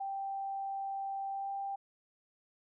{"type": "tone with pitch glide", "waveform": "sine", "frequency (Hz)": [784, 789.9], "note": ["G5", "G5"], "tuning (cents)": [0, 13], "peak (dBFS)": -35, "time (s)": [0, 1.76], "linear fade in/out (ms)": 10, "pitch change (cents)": 13, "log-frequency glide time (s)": [1.31, 1.5], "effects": []}